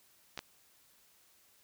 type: clicks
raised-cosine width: 0.2 ms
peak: -22 dBFS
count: 2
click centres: 0.376 / 0.391 s
effects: white hiss -66 dBFS RMS until 1.63 s